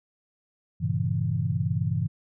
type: chord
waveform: sine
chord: G diminished seventh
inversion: none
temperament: equal with one note detuned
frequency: 98 / 116.54 / 136.21 / 164.81 Hz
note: G2 / Bb2 / Db3 / Fb3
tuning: 0 / 0 / -30 / 0 cents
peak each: -29 dBFS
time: 0.8-2.08 s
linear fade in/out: 20 ms
effects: none